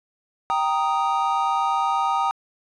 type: chord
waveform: triangle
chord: Eb major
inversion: first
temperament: equal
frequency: 784 / 932.3 / 1244.5 Hz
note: G5 / Bb5 / Eb6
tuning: 0 / 0 / 0 cents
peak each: -22 dBFS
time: 0.5-2.31 s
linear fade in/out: 0 ms
effects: resampled to 22050 Hz